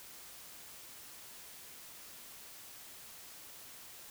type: silence
effects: white hiss -52 dBFS RMS until 4.1 s